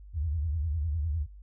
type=tone with vibrato; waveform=sine; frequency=77.78 Hz; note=D#2; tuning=in tune; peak=-27 dBFS; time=0.13-1.27 s; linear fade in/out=50 ms; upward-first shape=sine; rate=9.9 Hz; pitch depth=180 cents each way; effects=noise-tail reverb RT60 0.2 s tail -25 dB re dry + added 50 Hz sine -45 dBFS peak until 1.42 s